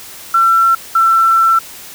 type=tone pair in turn; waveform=sine; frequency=1349 / 1341.7 Hz; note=E6 / E6; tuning=+40 / +30 cents; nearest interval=unison; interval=10 cents; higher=first; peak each=-7 dBFS; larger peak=neither; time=0.34-0.75 / 0.95-1.59 s; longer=second; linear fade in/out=5 ms; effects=white hiss -33 dBFS RMS until 1.94 s